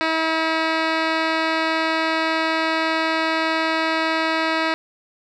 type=tone with low-pass filter; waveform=10% pulse; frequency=321.7 Hz; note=E4; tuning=42 cents flat; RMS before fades=-21 dBFS; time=0.01-4.74 s; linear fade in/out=0 ms; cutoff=3400 Hz; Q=2.9; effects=none